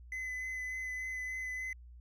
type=tone with vibrato; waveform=triangle; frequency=2024 Hz; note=B6; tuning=42 cents sharp; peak=-35 dBFS; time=0.12-1.73 s; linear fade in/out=2 ms; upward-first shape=sine; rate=3.4 Hz; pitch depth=14 cents each way; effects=added 60 Hz sine -50 dBFS peak until 2 s